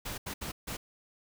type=noise bursts at uneven times; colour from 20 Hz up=pink; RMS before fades=-38 dBFS; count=4; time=0.05-0.18 / 0.26-0.34 / 0.41-0.52 / 0.67-0.77 s; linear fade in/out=10 ms; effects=none